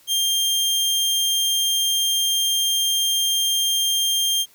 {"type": "tone", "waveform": "sawtooth", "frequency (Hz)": 3193, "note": "G7", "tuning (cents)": 31, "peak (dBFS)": -15, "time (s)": [0.07, 4.46], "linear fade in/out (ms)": 50, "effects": ["white hiss -54 dBFS RMS until 4.54 s"]}